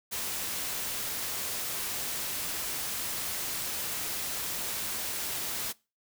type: noise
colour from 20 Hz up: white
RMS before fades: -34 dBFS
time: 0.11-5.73 s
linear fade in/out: 20 ms
effects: noise-tail reverb RT60 0.3 s tail -23 dB re dry